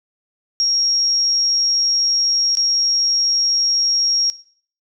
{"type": "tone with dropouts", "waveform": "sine", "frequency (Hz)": 5588, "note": "F8", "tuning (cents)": 0, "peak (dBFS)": -14, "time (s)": [0.6, 4.3], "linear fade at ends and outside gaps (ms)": 0, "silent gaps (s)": [2.552, 2.571], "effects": ["noise-tail reverb RT60 0.5 s tail -18 dB re dry"]}